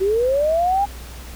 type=linear sweep; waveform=sine; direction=up; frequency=368.8 to 820 Hz; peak=-15 dBFS; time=0-0.86 s; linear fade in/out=20 ms; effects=added 60 Hz sine -34 dBFS peak until 1.35 s + pink hiss -40 dBFS RMS until 1.35 s